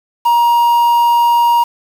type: tone with quantisation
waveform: triangle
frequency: 946 Hz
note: A#5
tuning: 25 cents sharp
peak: -6 dBFS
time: 0.25-1.64 s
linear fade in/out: 10 ms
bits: 5
effects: none